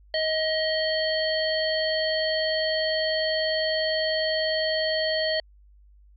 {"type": "harmonic tone", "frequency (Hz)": 631, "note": "D#5", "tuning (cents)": 24, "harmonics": [1, 3, 5, 7], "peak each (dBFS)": [-25, -30, -32, -29], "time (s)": [0.14, 5.4], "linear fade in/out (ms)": 2, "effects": ["added 50 Hz sine -51 dBFS peak until 6.16 s"]}